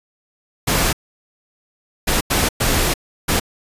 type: noise bursts at uneven times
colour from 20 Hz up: pink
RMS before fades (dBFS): -17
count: 5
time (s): 0.67-0.93 / 2.07-2.21 / 2.3-2.49 / 2.6-2.94 / 3.28-3.4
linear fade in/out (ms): 10
effects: resampled to 32000 Hz